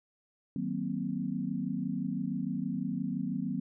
sine chord, C half-diminished seventh, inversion first, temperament just, 156.98 / 188.37 / 235.5 / 261.6 Hz, Eb3 / Gb3 / Bb3 / C4, +16 / +31 / +18 / 0 cents, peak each -39 / -35 / -36 / -36 dBFS, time 0.56-3.6 s, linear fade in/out 2 ms, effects none

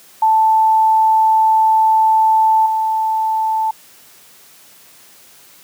sine tone with level steps, 880 Hz, A5, in tune, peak -9 / -14 dBFS, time 0.22-3.71 s, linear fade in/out 5 ms, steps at 2.66 s, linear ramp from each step 2 ms, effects white hiss -45 dBFS RMS until 5.63 s + high-pass 100 Hz 12 dB/octave

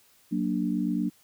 sine chord, Gb augmented, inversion none, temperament equal, 185 / 233.1 / 293.7 Hz, Gb3 / Bb3 / D4, 0 / 0 / 0 cents, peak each -29 dBFS, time 0.31-1.1 s, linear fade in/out 20 ms, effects white hiss -61 dBFS RMS until 1.23 s

